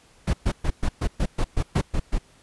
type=noise bursts; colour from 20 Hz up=brown; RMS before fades=-21 dBFS; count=11; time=0.27-2.185 s; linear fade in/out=10 ms; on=65 ms; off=120 ms; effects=pink hiss -56 dBFS RMS until 2.42 s + resampled to 24000 Hz